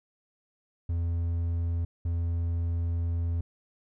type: tone pair in turn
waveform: triangle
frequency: 84.7 / 84.7 Hz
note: E2 / E2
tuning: +48 / +48 cents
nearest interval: unison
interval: 0 cents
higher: neither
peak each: -24 dBFS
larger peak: neither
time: 0.89-1.85 / 2.05-3.41 s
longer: second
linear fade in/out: 5 ms
effects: none